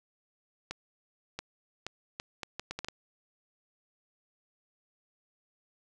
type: accelerating click train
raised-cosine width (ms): 0.2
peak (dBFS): -19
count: 10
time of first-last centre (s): 0.71-2.885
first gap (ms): 680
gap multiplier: 0.7
effects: none